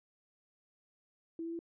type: tone with pitch steps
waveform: sine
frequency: 329.6 / 332.9 / 336.1 Hz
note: E4 / E4 / E4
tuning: 0 / +17 / +34 cents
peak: -37 dBFS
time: 1.39-1.591 s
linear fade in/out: 2 ms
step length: 67 ms
effects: none